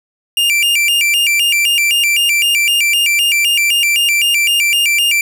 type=tone with vibrato; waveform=45% pulse; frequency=2574 Hz; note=E7; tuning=42 cents flat; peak=-10 dBFS; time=0.37-5.21 s; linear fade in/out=2 ms; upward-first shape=square; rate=3.9 Hz; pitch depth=160 cents each way; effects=none